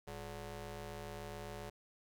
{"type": "ring-modulated tone", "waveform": "15% pulse", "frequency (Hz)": 155.56, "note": "D#3", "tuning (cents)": 0, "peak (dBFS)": -35, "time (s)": [0.07, 1.7], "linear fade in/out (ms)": 10, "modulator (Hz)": 267, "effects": []}